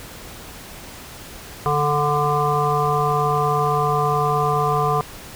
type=harmonic tone with a mistuned harmonic; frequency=146.83 Hz; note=D3; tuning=in tune; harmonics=1 / 3 / 5 / 7 / 8; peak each=-23 / -23 / -23 / -23 / -23 dBFS; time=1.66-5.01 s; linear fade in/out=0 ms; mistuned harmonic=8; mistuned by=+18 cents; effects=pink hiss -38 dBFS RMS until 5.35 s